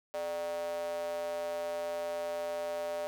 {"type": "tone with high-pass filter", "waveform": "square", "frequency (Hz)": 85.2, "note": "F2", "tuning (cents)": -42, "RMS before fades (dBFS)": -36, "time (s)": [0.14, 3.07], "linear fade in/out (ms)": 0, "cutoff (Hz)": 590, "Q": 6.4, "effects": []}